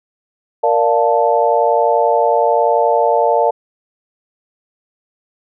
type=chord; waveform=sine; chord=Bb major seventh; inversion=none; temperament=equal; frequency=466.2 / 587.3 / 698.5 / 880 Hz; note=Bb4 / D5 / F5 / A5; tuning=0 / 0 / 0 / 0 cents; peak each=-16 dBFS; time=0.63-3.51 s; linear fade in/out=10 ms; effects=none